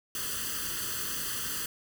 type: noise with comb filter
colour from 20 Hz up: white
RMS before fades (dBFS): -34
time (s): 0.15-1.66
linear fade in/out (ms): 2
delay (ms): 0.65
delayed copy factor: +0.9
effects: none